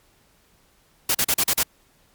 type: noise bursts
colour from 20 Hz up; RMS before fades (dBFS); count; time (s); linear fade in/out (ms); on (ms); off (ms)
white; -20; 6; 1.09-1.632; 5; 57; 40
effects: pink hiss -60 dBFS RMS until 2.14 s + MP3 96 kbps